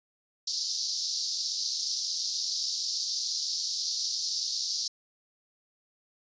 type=band-pass noise; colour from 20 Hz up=white; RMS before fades=-32 dBFS; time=0.47-4.88 s; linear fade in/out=5 ms; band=4300 to 5700 Hz; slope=48 dB/octave; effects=resampled to 16000 Hz